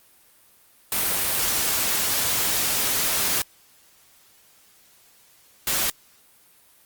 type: noise bursts at uneven times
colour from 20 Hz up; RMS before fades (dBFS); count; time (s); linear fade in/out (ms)
white; -23; 2; 0.92-3.42 / 5.67-5.9; 2
effects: white hiss -56 dBFS RMS until 6.85 s + Opus 32 kbps